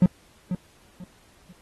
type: tone with echo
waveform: triangle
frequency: 180.6 Hz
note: F#3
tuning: 42 cents flat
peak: -10 dBFS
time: 0.02-0.06 s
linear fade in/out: 2 ms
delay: 490 ms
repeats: 3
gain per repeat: -11 dB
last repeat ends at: 1.53 s
effects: pink hiss -58 dBFS RMS until 1.61 s + AAC 32 kbps